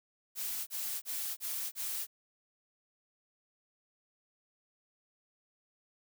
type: noise bursts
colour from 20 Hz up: blue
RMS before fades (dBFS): -37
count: 5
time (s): 0.35-2.07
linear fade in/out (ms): 50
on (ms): 320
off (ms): 30
effects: none